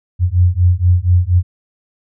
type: beating tone pair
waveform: sine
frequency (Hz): 87.31 / 91.51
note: F2 / F#2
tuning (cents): 0 / -19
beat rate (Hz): 4.2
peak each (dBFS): -12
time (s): 0.19-1.43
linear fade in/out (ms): 50
effects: none